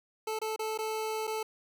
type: tone with dropouts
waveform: 25% pulse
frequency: 437.2 Hz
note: A4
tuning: 11 cents flat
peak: -28 dBFS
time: 0.27-1.43 s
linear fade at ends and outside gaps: 5 ms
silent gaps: 0.39-0.415 / 0.562-0.592 / 0.777-0.787 / 1.271-1.275 s
effects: none